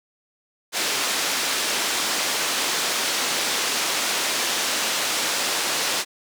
white band-pass noise, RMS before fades -24 dBFS, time 0.72-6.05 s, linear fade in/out 50 ms, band 260 to 6300 Hz, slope 12 dB/octave, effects none

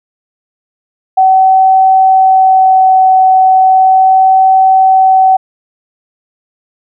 sine tone with vibrato, 758 Hz, F#5, 42 cents sharp, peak -3 dBFS, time 1.17-5.37 s, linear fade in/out 10 ms, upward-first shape sine, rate 0.36 Hz, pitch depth 8 cents each way, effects none

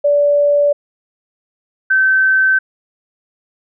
sine tone pair in turn, 579 / 1540.8 Hz, D5 / G6, -25 / -30 cents, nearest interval octave + perfect fourth, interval 1695 cents, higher second, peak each -9 dBFS, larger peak neither, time 0.04-0.73 / 1.9-2.59 s, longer neither, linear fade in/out 10 ms, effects none

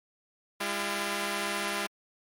5% pulse tone pair together, 202.5 / 340.6 Hz, G#3 / F4, -43 / -43 cents, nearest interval major sixth, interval 900 cents, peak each -21 dBFS, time 0.6-1.87 s, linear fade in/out 10 ms, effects MP3 64 kbps

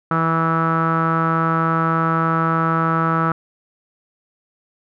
sawtooth tone with low-pass filter, 163.3 Hz, E3, 16 cents flat, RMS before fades -18 dBFS, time 0.11-3.32 s, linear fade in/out 2 ms, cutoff 1300 Hz, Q 8.5, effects none

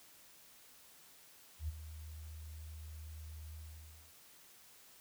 sine tone with ADSR envelope, 77.78 Hz, D#2, in tune, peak -34 dBFS, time 1.59-4.14 s, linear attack 95 ms, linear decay 24 ms, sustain -12 dB, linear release 580 ms, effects white hiss -61 dBFS RMS until 5 s

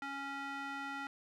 square tone with band-pass filter, 277.2 Hz, C#4, in tune, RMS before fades -42 dBFS, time 0.02-1.07 s, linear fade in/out 2 ms, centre 1500 Hz, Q 1.5, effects none

